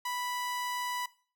sawtooth tone, 987 Hz, B5, 1 cent flat, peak -29 dBFS, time 0.05-1.06 s, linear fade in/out 5 ms, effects noise-tail reverb RT60 0.4 s tail -18 dB re dry

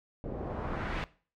pink noise with low-pass filter sweep, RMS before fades -36 dBFS, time 0.24-1.04 s, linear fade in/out 0 ms, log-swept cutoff 430 to 2600 Hz, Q 1.2, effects noise-tail reverb RT60 0.4 s tail -19 dB re dry

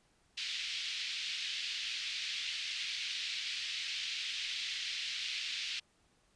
white band-pass noise, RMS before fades -39 dBFS, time 0.37-5.8 s, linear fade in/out 10 ms, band 2300 to 4300 Hz, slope 24 dB/octave, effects pink hiss -71 dBFS RMS until 6.35 s + resampled to 22050 Hz

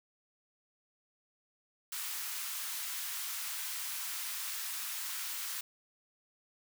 white high-pass noise, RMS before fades -39 dBFS, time 1.92-5.61 s, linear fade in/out 5 ms, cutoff 1000 Hz, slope 24 dB/octave, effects none

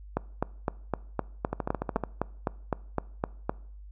two click trains, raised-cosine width 1 ms, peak -15 / -12 dBFS, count 8 / 14, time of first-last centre 1.53-2.037 / 0.17-3.495 s, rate 13.8 / 3.91 Hz, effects noise-tail reverb RT60 0.6 s tail -22 dB re dry + added 50 Hz sine -43 dBFS peak until 3.91 s

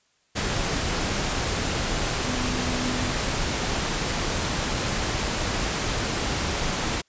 sine tone in noise, 249.5 Hz, B3, 18 cents sharp, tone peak -29 dBFS, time 2.25-3.12 s, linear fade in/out 20 ms, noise pink, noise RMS -26 dBFS, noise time 0.35-7.02 s, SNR -6 dB, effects white hiss -66 dBFS RMS until 7.08 s + resampled to 16000 Hz

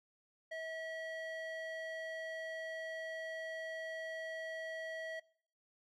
square tone with band-pass filter, 645 Hz, E5, 38 cents flat, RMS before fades -43 dBFS, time 0.51-5.2 s, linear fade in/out 10 ms, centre 1400 Hz, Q 2.5, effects noise-tail reverb RT60 0.6 s tail -23 dB re dry + MP3 64 kbps

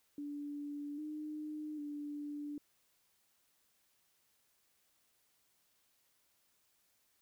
sine tone with pitch steps, 290 / 304 / 292.7 Hz, D4 / D#4 / D4, -22 / -40 / -6 cents, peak -40 dBFS, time 0.18-2.58 s, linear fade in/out 2 ms, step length 800 ms, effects white hiss -75 dBFS RMS until 7.21 s

